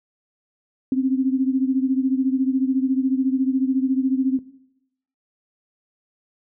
sine beating tone pair, 260 / 274 Hz, C4 / C#4, -11 / -20 cents, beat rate 14 Hz, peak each -19 / -23 dBFS, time 0.92-4.39 s, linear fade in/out 2 ms, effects noise-tail reverb RT60 0.8 s tail -17 dB re dry

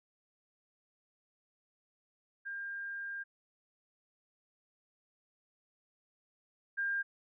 sine tone pair in turn, 1602 / 1602 Hz, G6 / G6, +37 / +37 cents, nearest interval unison, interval 0 cents, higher neither, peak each -38 / -31 dBFS, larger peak second, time 2.45-3.24 / 6.77-7.03 s, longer first, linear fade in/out 20 ms, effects none

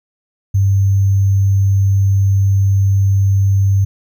sine tone with sample-and-hold, 98 Hz, G2, in tune, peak -9 dBFS, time 0.54-3.85 s, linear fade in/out 10 ms, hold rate 6300 Hz, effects none

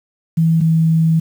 sine tone pair in turn, 163.3 / 161.98 Hz, E3 / E3, -16 / -30 cents, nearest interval unison, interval 14 cents, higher first, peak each -10 dBFS, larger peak neither, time 0.37-0.61 / 0.61-1.2 s, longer second, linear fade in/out 10 ms, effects 7-bit

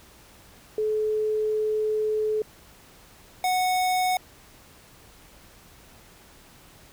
sine / square tone pair in turn, 430 / 737 Hz, A4 / F#5, -40 / -7 cents, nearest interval major sixth, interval 933 cents, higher second, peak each -22 dBFS, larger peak neither, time 0.78-2.42 / 3.44-4.17 s, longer first, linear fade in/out 2 ms, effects pink hiss -52 dBFS RMS until 6.92 s

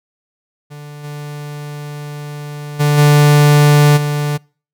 45% pulse tone with level steps, 147 Hz, D3, 2 cents sharp, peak -30 / -25 / -10 / -6 / -15 dBFS, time 0.7-4.38 s, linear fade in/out 20 ms, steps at 1.03 / 2.79 / 2.97 / 3.96 s, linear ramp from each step 20 ms, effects noise-tail reverb RT60 0.4 s tail -26 dB re dry

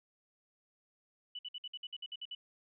sine tone bursts, 2966 Hz, F#7, 4 cents sharp, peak -40 dBFS, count 11, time 1.35-2.35 s, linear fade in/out 5 ms, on 40 ms, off 56 ms, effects none

